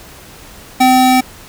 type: tone pair together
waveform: square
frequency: 256.6 / 769 Hz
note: C4 / G5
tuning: -34 / -33 cents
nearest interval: octave + perfect fifth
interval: 1901 cents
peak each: -11 dBFS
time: 0.8-1.21 s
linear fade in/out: 10 ms
effects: pink hiss -37 dBFS RMS until 1.48 s